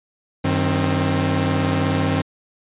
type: tone cluster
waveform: sawtooth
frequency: 95.6 / 155.2 / 264.4 Hz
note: G2 / D#3 / C4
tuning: -43 / -4 / +18 cents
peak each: -18 dBFS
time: 0.44-2.22 s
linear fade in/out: 10 ms
effects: resampled to 8000 Hz